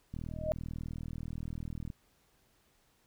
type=click train; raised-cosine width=5 ms; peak=-28 dBFS; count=72; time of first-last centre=0.14-1.902 s; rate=40.3 Hz
type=tone with exponential growth; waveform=sine; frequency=622.3 Hz; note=D#5; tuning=in tune; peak=-25 dBFS; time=0.28-0.52 s; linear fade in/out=0 ms; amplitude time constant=51 ms
effects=pink hiss -70 dBFS RMS until 3.06 s